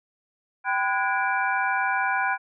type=tone cluster; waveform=sine; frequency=779 / 1006 / 1458 / 1649 / 2341 Hz; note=G5 / B5 / F#6 / G#6 / D7; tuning=-11 / +32 / -26 / -13 / -6 cents; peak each=-27 / -28 / -26 / -30 / -32 dBFS; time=0.64-2.38 s; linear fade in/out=50 ms; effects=none